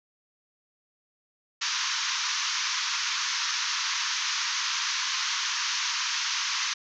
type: band-pass noise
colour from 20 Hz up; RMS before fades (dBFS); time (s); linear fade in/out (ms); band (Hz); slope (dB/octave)
white; -29; 1.61-6.74; 10; 930 to 6500; 96
effects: none